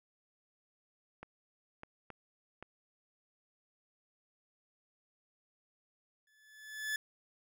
clicks, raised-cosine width 0.5 ms, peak -31 dBFS, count 4, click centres 1.23 / 1.834 / 2.103 / 2.626 s
40% pulse tone with exponential growth, 1729 Hz, A6, 31 cents flat, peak -31 dBFS, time 6.27-6.96 s, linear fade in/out 2 ms, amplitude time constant 150 ms
effects none

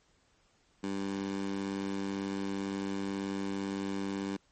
15% pulse tone with high-pass filter, 98 Hz, G2, in tune, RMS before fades -35 dBFS, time 0.83-4.37 s, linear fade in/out 10 ms, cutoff 230 Hz, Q 2, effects pink hiss -69 dBFS RMS until 4.51 s + MP3 32 kbps

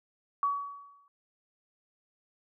sine tone with exponential decay, 1132 Hz, C#6, 36 cents sharp, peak -23 dBFS, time 0.43-1.08 s, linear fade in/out 1 ms, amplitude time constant 140 ms, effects none

